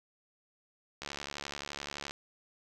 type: click train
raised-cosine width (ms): 0.2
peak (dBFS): -21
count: 79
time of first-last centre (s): 1.02-2.109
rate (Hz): 71.6
effects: none